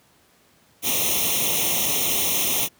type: noise with comb filter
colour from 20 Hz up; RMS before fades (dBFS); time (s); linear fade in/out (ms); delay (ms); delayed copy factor
white; -22; 0.82-2.69; 50; 0.32; +1
effects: pink hiss -58 dBFS RMS until 2.79 s + high-pass 100 Hz 12 dB/octave